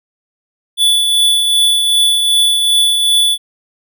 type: tone with tremolo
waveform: square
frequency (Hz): 3456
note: A7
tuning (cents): -32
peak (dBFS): -8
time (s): 0.77-3.38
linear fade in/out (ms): 50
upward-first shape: triangle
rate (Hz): 2.6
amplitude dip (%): 40
effects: none